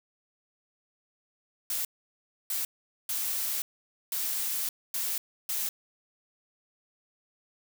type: noise bursts at uneven times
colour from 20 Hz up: blue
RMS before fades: -31 dBFS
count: 6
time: 1.7-1.85 / 2.5-2.65 / 3.09-3.62 / 4.12-4.69 / 4.94-5.18 / 5.49-5.69 s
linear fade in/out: 2 ms
effects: none